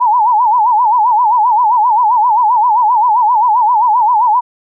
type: tone with vibrato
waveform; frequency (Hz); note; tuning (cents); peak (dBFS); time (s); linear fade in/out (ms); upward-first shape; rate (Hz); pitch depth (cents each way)
sine; 915; A#5; -32; -7; 0-4.41; 20; sine; 7.6; 160
effects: none